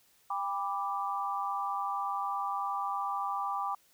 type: chord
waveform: sine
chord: G major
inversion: none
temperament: equal with one note detuned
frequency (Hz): 798.2 / 987.8 / 1174.7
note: G5 / B5 / D6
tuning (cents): +31 / 0 / 0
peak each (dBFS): -35 / -37 / -34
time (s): 0.3-3.75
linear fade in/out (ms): 5
effects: white hiss -66 dBFS RMS until 3.93 s